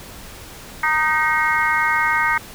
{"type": "harmonic tone with a mistuned harmonic", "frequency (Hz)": 309, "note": "D#4", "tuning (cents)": -12, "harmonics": [3, 4, 5, 6, 7], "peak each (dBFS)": [-22, -22, -22, -22, -22], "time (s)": [0.83, 2.38], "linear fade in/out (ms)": 5, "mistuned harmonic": 6, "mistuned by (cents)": 34, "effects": ["pink hiss -38 dBFS RMS until 2.54 s"]}